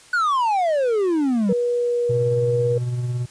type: exponential sweep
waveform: triangle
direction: down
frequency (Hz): 1500 to 183.8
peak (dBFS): -15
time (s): 0.13-1.53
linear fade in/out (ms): 5
type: tone with pitch glide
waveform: sine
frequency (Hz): 483.3 to 480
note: B4 to B4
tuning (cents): -38 to -49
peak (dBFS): -18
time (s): 1.49-2.78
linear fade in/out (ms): 5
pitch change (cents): -11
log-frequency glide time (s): 1.76-2.03
type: tone with tremolo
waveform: triangle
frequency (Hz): 122.6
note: B2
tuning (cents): -12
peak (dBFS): -18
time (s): 2.09-3.26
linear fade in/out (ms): 10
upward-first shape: sine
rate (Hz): 18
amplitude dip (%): 35
effects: white hiss -48 dBFS RMS until 3.3 s + resampled to 22050 Hz